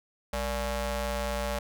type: ring-modulated tone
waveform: sawtooth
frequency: 261.8 Hz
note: C4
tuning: 1 cent sharp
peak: -22 dBFS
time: 0.33-1.59 s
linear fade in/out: 5 ms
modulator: 321 Hz
effects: none